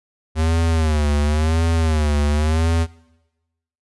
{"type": "tone with vibrato", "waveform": "square", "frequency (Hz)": 77.78, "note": "D#2", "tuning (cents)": 0, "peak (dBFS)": -16, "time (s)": [0.35, 2.87], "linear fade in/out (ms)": 50, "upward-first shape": "sine", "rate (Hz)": 0.94, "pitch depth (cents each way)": 110, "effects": ["noise-tail reverb RT60 1.0 s tail -22 dB re dry", "resampled to 24000 Hz"]}